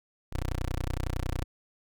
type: tone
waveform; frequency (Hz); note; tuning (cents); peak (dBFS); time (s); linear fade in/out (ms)
15% pulse; 30.87; B0; 0; -23; 0.32-1.44; 10
effects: none